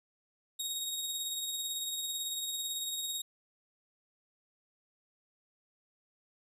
20% pulse tone with tremolo, 3759 Hz, A#7, 14 cents sharp, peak -27 dBFS, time 0.59-3.22 s, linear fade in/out 10 ms, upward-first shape triangle, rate 18 Hz, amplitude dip 40%, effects none

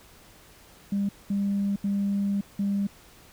sine tone bursts at uneven times, 200 Hz, G3, 35 cents sharp, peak -22 dBFS, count 4, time 0.92-1.09 / 1.3-1.76 / 1.84-2.41 / 2.59-2.87 s, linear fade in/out 5 ms, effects tanh soft clip ceiling -19 dBFS + pink hiss -53 dBFS RMS until 3.32 s

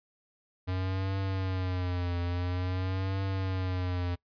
square tone with vibrato, 91.9 Hz, F#2, 11 cents flat, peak -30 dBFS, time 0.67-4.16 s, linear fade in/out 20 ms, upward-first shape triangle, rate 0.49 Hz, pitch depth 97 cents each way, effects noise-tail reverb RT60 0.1 s tail -22 dB re dry + resampled to 11025 Hz

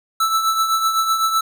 square tone with tremolo, 1318.5 Hz, E6, in tune, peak -14 dBFS, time 0.2-1.41 s, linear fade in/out 5 ms, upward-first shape triangle, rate 7.9 Hz, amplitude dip 60%, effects none

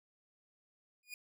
sawtooth tone with exponential growth, 2449 Hz, D#7, 28 cents flat, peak -36 dBFS, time 1.03-1.14 s, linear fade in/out 2 ms, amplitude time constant 23 ms, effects none

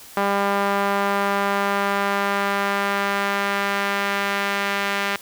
sawtooth tone with band-pass filter sweep, 199.8 Hz, G3, 33 cents sharp, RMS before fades -22 dBFS, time 0.17-5.16 s, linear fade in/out 2 ms, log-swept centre 1000 to 2000 Hz, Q 1.1, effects white hiss -43 dBFS RMS until 5.21 s

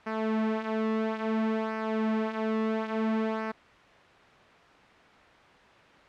sawtooth tone with flanger, 220 Hz, A3, in tune, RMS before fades -29 dBFS, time 0.06-3.52 s, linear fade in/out 10 ms, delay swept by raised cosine 0.27 to 5.87 ms, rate 0.59 Hz, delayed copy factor -0.6, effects white hiss -53 dBFS RMS until 6.08 s + low-pass 2000 Hz 12 dB/octave

